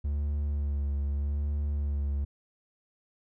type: tone with vibrato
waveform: triangle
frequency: 71.8 Hz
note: D2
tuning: 39 cents flat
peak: -25 dBFS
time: 0.04-2.25 s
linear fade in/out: 10 ms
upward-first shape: sine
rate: 0.81 Hz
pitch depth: 29 cents each way
effects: none